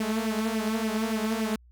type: tone with flanger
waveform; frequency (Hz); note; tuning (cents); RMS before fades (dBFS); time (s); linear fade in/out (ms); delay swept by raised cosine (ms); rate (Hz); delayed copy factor
sawtooth; 220; A3; 0; -28; 0-1.56; 5; 0.35 to 5.45; 3.5; +0.7
effects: added 60 Hz sine -52 dBFS peak until 1.71 s